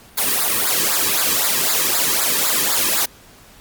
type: noise with flanger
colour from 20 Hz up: white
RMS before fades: -18 dBFS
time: 0.17-3.06 s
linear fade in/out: 10 ms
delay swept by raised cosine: 0.33 to 1.43 ms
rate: 3.9 Hz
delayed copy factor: -1
effects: pink hiss -46 dBFS RMS until 3.6 s + Opus 48 kbps